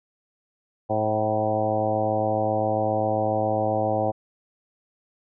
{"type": "harmonic tone with a mistuned harmonic", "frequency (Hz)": 107.4, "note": "A2", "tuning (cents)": -41, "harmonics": [1, 2, 3, 4, 5, 6, 7, 8, 9], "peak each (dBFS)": [-30, -33, -31, -34, -26, -28, -26, -38, -38], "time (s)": [0.89, 4.12], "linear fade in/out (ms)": 20, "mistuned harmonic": 7, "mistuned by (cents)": 28, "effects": []}